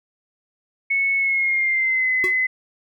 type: tone with pitch glide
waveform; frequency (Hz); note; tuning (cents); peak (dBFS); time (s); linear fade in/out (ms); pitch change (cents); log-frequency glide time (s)
sine; 2203 to 2032; C#7 to B6; -11 to +49; -17; 0.9-2.47; 10; -140; 1.17-2.1
type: tone with exponential decay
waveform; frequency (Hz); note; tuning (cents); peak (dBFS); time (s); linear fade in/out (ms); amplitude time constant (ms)
square; 370; F#4; 0; -21; 2.24-2.36; 0; 26
effects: none